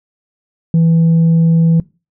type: tone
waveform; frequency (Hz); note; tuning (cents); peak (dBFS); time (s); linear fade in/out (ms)
sine; 164.81; E3; 0; -5; 0.74-1.8; 2
effects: noise-tail reverb RT60 0.3 s tail -23 dB re dry + tanh soft clip ceiling -6 dBFS